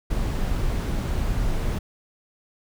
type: noise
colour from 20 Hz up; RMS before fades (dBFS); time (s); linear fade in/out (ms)
brown; -24; 0.1-1.79; 10
effects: none